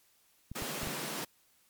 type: clicks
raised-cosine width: 5 ms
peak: -29 dBFS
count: 4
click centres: 0.516 / 0.622 / 0.832 / 0.873 s
type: high-pass noise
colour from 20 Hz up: pink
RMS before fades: -38 dBFS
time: 0.55-1.25 s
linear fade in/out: 10 ms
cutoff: 140 Hz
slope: 96 dB/octave
effects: white hiss -68 dBFS RMS until 1.69 s + MP3 96 kbps